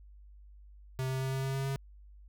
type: tone with pitch steps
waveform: square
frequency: 130.81 / 131.72 / 132.64 / 133.56 / 134.49 / 135.42 / 136.36 Hz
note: C3 / C3 / C3 / C3 / C3 / C#3 / C#3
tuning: 0 / +12 / +24 / +36 / +48 / -40 / -28 cents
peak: -32 dBFS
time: 0.99-1.76 s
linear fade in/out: 0 ms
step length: 110 ms
effects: added 50 Hz sine -51 dBFS peak until 2.28 s